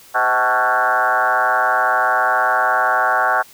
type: tone with frequency modulation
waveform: sine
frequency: 1115 Hz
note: C#6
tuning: 10 cents sharp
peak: -13 dBFS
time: 0.14-3.43 s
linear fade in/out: 20 ms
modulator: 119 Hz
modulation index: 4
effects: white hiss -45 dBFS RMS until 3.53 s